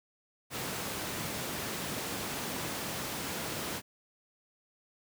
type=high-pass noise; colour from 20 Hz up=pink; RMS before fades=-37 dBFS; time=0.5-3.82 s; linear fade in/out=50 ms; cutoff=120 Hz; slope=12 dB/octave; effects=none